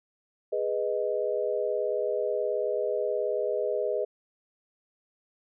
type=chord; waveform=sine; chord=G# minor; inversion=none; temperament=equal; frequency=415.3 / 493.9 / 622.3 Hz; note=G#4 / B4 / D#5; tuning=0 / 0 / 0 cents; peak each=-30 dBFS; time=0.52-4.05 s; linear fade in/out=10 ms; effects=none